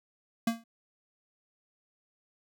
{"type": "tone with exponential decay", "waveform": "square", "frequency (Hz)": 229.5, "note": "A#3", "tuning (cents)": -27, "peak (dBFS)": -23, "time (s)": [0.47, 0.64], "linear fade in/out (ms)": 5, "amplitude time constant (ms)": 36, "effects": []}